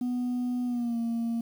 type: tone with pitch glide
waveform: sine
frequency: 246.9 to 231.7 Hz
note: B3 to A#3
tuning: 0 to -10 cents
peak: -24 dBFS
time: 0.01-1.41 s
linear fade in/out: 5 ms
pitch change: -110 cents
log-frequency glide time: 0.65-0.98 s
effects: tanh soft clip ceiling -26 dBFS + 9-bit